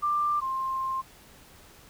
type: tone pair in turn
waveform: sine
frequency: 1186 / 1056.3 Hz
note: D6 / C6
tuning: +17 / +16 cents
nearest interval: major second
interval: 201 cents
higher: first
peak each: -23 / -27 dBFS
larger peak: first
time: 0.02-0.41 / 0.41-1.02 s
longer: second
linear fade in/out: 20 ms
effects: pink hiss -53 dBFS RMS until 1.89 s